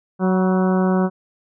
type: harmonic tone with a mistuned harmonic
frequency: 186.1 Hz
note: F#3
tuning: 10 cents sharp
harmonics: 1 / 2 / 3 / 4 / 5 / 6 / 7 / 8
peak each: -16 / -22 / -26 / -28 / -30 / -32 / -33 / -34 dBFS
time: 0.19-1.1 s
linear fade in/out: 50 ms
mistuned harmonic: 5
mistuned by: +46 cents
effects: none